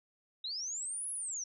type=linear two-way sweep; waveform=sine; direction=up then down; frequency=3732 to 10780 to 5610 Hz; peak=-36 dBFS; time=0.44-1.44 s; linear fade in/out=5 ms; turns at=1.11 s; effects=none